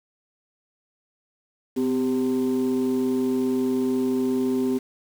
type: tone pair together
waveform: sine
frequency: 255.3 / 393 Hz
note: C4 / G4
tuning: -42 / +4 cents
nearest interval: perfect fifth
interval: 746 cents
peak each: -20 / -23 dBFS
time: 1.76-4.79 s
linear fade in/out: 20 ms
effects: tanh soft clip ceiling -17 dBFS + 7-bit